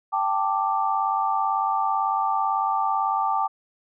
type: chord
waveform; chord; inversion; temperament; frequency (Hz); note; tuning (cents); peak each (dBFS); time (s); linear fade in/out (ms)
sine; G suspended second; none; just; 784 / 882 / 1176; G5 / A5 / D6; 0 / +4 / +2; -25; 0.12-3.48; 20
effects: none